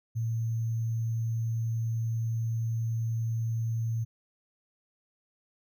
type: tone with sample-and-hold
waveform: sine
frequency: 113.8 Hz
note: A#2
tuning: 41 cents flat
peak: -27 dBFS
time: 0.15-4.05 s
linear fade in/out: 20 ms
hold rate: 6300 Hz
effects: none